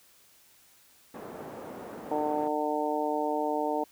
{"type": "band-pass noise", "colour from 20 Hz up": "pink", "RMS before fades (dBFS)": -42, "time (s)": [1.14, 2.48], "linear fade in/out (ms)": 5, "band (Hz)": [270, 820], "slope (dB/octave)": 12}
{"type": "harmonic tone", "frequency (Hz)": 150.4, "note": "D3", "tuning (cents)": 42, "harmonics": [2, 3, 4, 5, 6], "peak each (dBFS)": [-33, -33, -33, -33, -33], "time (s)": [2.11, 3.84], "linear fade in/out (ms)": 5}
{"effects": ["white hiss -60 dBFS RMS until 3.91 s"]}